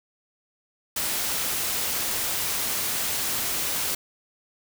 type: noise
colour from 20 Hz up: white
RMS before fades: -27 dBFS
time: 0.96-3.95 s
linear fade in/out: 5 ms
effects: none